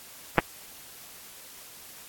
clicks, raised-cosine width 0.5 ms, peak -3 dBFS, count 2, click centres 0.382 / 0.388 s, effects white hiss -47 dBFS RMS until 2.08 s + AAC 64 kbps

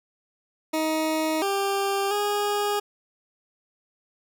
20% pulse tone with pitch steps, 315.1 / 395.3 / 411.9 Hz, D#4 / G4 / G#4, +22 / +15 / -14 cents, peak -18 dBFS, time 0.73-2.8 s, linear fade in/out 10 ms, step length 690 ms, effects none

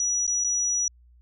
sine tone with dropouts, 5850 Hz, F#8, 21 cents flat, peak -22 dBFS, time 0-0.88 s, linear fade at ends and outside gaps 1 ms, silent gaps 0.267-0.277 / 0.439-0.445 s, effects added 60 Hz sine -52 dBFS peak until 1.21 s

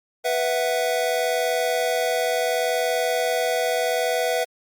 square chord, B suspended fourth, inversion none, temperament equal, 493.9 / 659.3 / 740 Hz, B4 / E5 / F#5, 0 / 0 / 0 cents, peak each -25 / -25 / -28 dBFS, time 0.24-4.45 s, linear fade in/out 20 ms, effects Opus 48 kbps

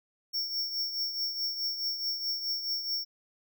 square tone with tremolo, 5470 Hz, F8, 37 cents flat, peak -28 dBFS, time 0.33-3.05 s, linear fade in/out 20 ms, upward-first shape triangle, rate 4.7 Hz, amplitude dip 65%, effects none

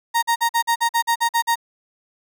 35% pulse tone bursts, 931 Hz, A#5, 2 cents flat, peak -14 dBFS, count 11, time 0.14-1.557 s, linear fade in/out 20 ms, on 87 ms, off 46 ms, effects none

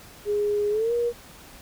sine tone with pitch glide, 413.9 to 475.4 Hz, G#4 to A#4, -6 to +34 cents, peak -21 dBFS, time 0.25-1.13 s, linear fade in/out 50 ms, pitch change +240 cents, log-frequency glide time 0.7-0.93 s, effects pink hiss -47 dBFS RMS until 1.61 s

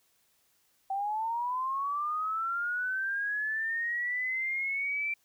sine linear sweep, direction up, 767 to 2349 Hz, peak -29 dBFS, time 0.9-5.14 s, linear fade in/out 5 ms, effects white hiss -70 dBFS RMS until 5.24 s

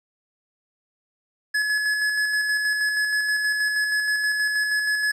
square tone with tremolo, 1701 Hz, G#6, 41 cents sharp, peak -20 dBFS, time 1.54-5.12 s, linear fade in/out 10 ms, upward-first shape square, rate 6.3 Hz, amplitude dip 30%, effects low-pass 9000 Hz 12 dB/octave + 10-bit

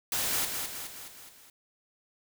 white noise with echo, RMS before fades -30 dBFS, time 0.12-0.45 s, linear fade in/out 2 ms, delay 210 ms, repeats 5, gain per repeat -5 dB, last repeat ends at 1.5 s, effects none

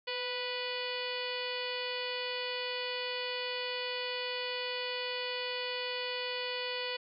harmonic tone with a mistuned harmonic, 492.5 Hz, B4, 5 cents flat, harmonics 1 / 2 / 3 / 4 / 5 / 6 / 7 / 8 / 9 / 10, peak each -39 / -44 / -47 / -43 / -42 / -41 / -45 / -53 / -43 / -53 dBFS, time 0.07-6.97 s, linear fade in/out 10 ms, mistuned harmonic 1, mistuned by +25 cents, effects none

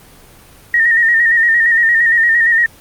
sine tone with vibrato, 1853 Hz, A#6, 11 cents flat, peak -8 dBFS, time 0.74-2.66 s, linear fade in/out 2 ms, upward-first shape square, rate 8.7 Hz, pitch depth 41 cents each way, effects pink hiss -42 dBFS RMS until 2.8 s + Opus 24 kbps

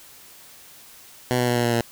10% pulse tone with pitch steps, 124.7 / 123.13 / 121.57 / 120.04 / 118.52 / 117.02 Hz, B2 / B2 / B2 / B2 / A#2 / A#2, +17 / -5 / -27 / -49 / +29 / +7 cents, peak -11 dBFS, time 1.31-1.808 s, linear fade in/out 0 ms, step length 83 ms, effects white hiss -47 dBFS RMS until 1.91 s

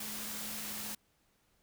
sine tone in noise, 212.5 Hz, G#3, 40 cents sharp, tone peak -49 dBFS, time 0-0.95 s, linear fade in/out 5 ms, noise white, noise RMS -41 dBFS, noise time 0-0.95 s, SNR -11 dB, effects pink hiss -73 dBFS RMS until 1.62 s

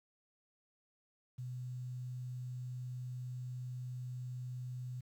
sine tone with quantisation, 125.4 Hz, B2, 27 cents sharp, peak -40 dBFS, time 1.38-5.01 s, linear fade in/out 10 ms, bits 11, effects none

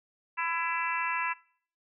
harmonic tone, 334 Hz, E4, 23 cents sharp, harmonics 3 / 4 / 5 / 6 / 7 / 8, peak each -32 / -37 / -36 / -37 / -38 / -36 dBFS, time 0.37-1.34 s, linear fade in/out 20 ms, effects noise-tail reverb RT60 0.6 s tail -25 dB re dry

